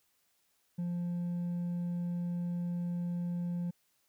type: tone with hard clipping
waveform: sine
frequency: 174.5 Hz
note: F3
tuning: 1 cent flat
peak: -33 dBFS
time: 0.78-3.71 s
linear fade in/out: 10 ms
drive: 2 dB
effects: white hiss -74 dBFS RMS until 4.08 s